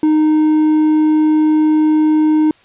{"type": "tone with hard clipping", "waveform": "sine", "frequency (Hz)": 308.7, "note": "D#4", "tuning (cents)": -14, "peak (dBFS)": -10, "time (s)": [0.03, 2.51], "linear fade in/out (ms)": 2, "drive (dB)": 3, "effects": ["white hiss -49 dBFS RMS until 2.64 s", "resampled to 8000 Hz"]}